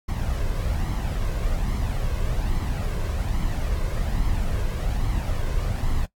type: noise with flanger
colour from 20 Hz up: brown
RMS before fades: -24 dBFS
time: 0.08-6.06 s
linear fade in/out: 10 ms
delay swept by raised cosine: 0.95 to 1.95 ms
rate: 1.2 Hz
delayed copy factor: +0.5
effects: noise-tail reverb RT60 0.1 s tail -19 dB re dry + AAC 64 kbps